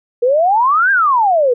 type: exponential two-way sweep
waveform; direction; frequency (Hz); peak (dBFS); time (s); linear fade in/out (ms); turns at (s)
sine; up then down; 466.2 to 1633 to 466.2; -9; 0.22-1.54; 10; 0.91
effects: none